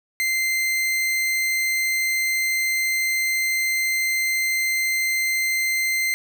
40% pulse tone, 2082 Hz, C7, 9 cents flat, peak -19 dBFS, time 0.2-6.14 s, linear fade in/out 0 ms, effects none

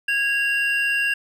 triangle tone pair together, 1645.9 / 2768 Hz, G#6 / F7, -16 / -16 cents, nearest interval major sixth, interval 900 cents, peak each -20 dBFS, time 0.08-1.14 s, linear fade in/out 5 ms, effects none

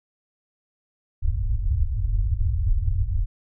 pink low-pass noise, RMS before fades -22 dBFS, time 1.22-3.26 s, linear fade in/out 20 ms, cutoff 110 Hz, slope 96 dB/octave, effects none

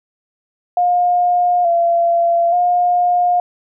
sine tone with vibrato, 697 Hz, F5, 4 cents flat, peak -11 dBFS, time 0.77-3.4 s, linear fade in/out 2 ms, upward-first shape square, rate 0.57 Hz, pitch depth 35 cents each way, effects none

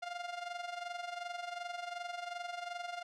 sawtooth tone with amplitude modulation, 702 Hz, F5, 9 cents sharp, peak -33 dBFS, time 0.02-3.03 s, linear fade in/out 10 ms, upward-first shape sine, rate 22.7 Hz, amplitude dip 70%, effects low-pass 5000 Hz 12 dB/octave

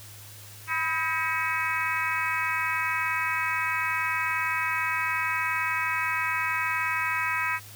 harmonic tone with a mistuned harmonic, 319.2 Hz, D#4, 44 cents sharp, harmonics 3 / 4 / 5 / 6 / 7 / 8, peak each -32 / -32 / -32 / -32 / -32 / -32 dBFS, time 0.67-7.6 s, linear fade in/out 50 ms, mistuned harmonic 3, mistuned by +58 cents, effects added 103 Hz sine -47 dBFS peak until 7.75 s + white hiss -47 dBFS RMS until 7.75 s

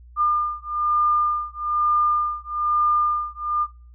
sine beating tone pair, 1204 / 1205.1 Hz, D6 / D6, +43 / +44 cents, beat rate 1.1 Hz, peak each -22 dBFS, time 0.16-3.67 s, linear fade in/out 50 ms, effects noise-tail reverb RT60 0.4 s tail -20 dB re dry + added 60 Hz sine -43 dBFS peak until 3.94 s

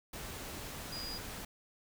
sine tone in noise, 4888 Hz, D#8, 32 cents flat, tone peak -41 dBFS, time 0.92-1.18 s, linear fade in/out 5 ms, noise pink, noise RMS -44 dBFS, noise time 0.13-1.45 s, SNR 0 dB, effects none

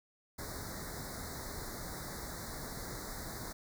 pink band-stop noise, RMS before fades -43 dBFS, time 0.38-3.53 s, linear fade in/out 10 ms, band 2100 to 3800 Hz, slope 96 dB/octave, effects none

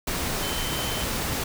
sine tone in noise, 3075 Hz, G7, 34 cents flat, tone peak -34 dBFS, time 0.42-1.04 s, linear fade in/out 5 ms, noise pink, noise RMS -28 dBFS, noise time 0.07-1.44 s, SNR -9 dB, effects none

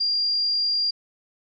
sine tone, 4785 Hz, D8, 32 cents sharp, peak -20 dBFS, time 0-0.91 s, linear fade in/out 10 ms, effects none

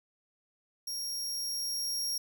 sawtooth tone with level ramp, 5588 Hz, F8, in tune, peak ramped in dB -32 to -28 dBFS, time 0.87-2.18 s, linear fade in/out 5 ms, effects none

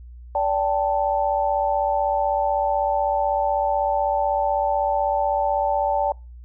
sine chord, D suspended fourth, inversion none, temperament equal with one note detuned, 578.2 / 784 / 880 Hz, D5 / G5 / A5, -27 / 0 / 0 cents, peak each -23 dBFS, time 0.35-6.12 s, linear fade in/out 2 ms, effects noise-tail reverb RT60 0.3 s tail -26 dB re dry + added 60 Hz sine -38 dBFS peak until 6.44 s

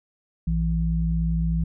sine tone pair together, 58.27 / 164.81 Hz, A#1 / E3, 0 / 0 cents, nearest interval octave + tritone, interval 1800 cents, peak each -23 / -23 dBFS, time 0.47-1.64 s, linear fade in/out 5 ms, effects none

